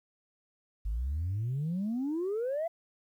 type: exponential sweep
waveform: sine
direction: up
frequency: 49 to 689 Hz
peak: -28 dBFS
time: 0.85-2.68 s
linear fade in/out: 10 ms
effects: tanh soft clip ceiling -27 dBFS + 11-bit